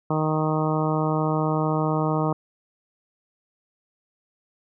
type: harmonic tone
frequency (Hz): 155.56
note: D#3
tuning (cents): 0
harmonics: 1 / 2 / 3 / 4 / 5 / 6 / 7 / 8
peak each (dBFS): -24 / -27 / -29 / -30 / -31 / -32 / -32 / -33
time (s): 0.1-2.33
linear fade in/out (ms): 5
effects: none